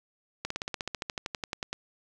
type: slowing click train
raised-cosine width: 0.2 ms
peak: -15 dBFS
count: 18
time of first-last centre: 0.45-1.73 s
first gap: 54 ms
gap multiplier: 1.04
effects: none